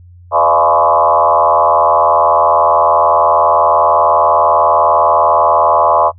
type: tone with frequency modulation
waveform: sine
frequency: 846 Hz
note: G#5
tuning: 32 cents sharp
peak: -7 dBFS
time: 0.31-6.12 s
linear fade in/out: 50 ms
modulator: 79.9 Hz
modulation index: 3.7
effects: noise-tail reverb RT60 0.1 s tail -22 dB re dry + added 88 Hz sine -36 dBFS peak until 6.18 s